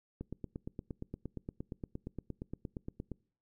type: click train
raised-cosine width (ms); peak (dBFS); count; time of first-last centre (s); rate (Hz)
3; -27; 26; 0.21-3.117; 8.6
effects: noise-tail reverb RT60 0.5 s tail -25 dB re dry